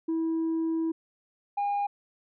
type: tone pair in turn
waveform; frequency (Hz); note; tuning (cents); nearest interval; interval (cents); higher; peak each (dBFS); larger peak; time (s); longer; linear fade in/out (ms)
sine; 325.6 / 811.5; E4 / G#5; -21 / -40; octave + major third; 1581; second; -23; neither; 0.08-0.92 / 1.57-1.87; first; 10
effects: tanh soft clip ceiling -24 dBFS